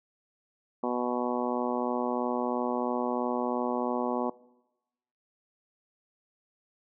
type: harmonic tone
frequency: 123 Hz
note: B2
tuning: 7 cents flat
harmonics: 2 / 3 / 4 / 5 / 6 / 7 / 8 / 9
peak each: -32 / -34 / -35 / -36 / -37 / -37 / -38 / -39 dBFS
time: 0.83-4.3 s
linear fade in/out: 5 ms
effects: noise-tail reverb RT60 1.0 s tail -22 dB re dry